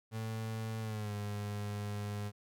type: tone with pitch glide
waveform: 35% pulse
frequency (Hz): 111.2 to 103.16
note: A2 to G#2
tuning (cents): +19 to -11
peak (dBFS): -35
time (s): 0.11-2.32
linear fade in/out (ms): 50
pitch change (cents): -130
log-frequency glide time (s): 0.81-1.13
effects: none